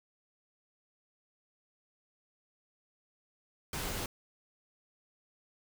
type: noise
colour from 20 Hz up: pink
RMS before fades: -37 dBFS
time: 3.73-4.06 s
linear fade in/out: 2 ms
effects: none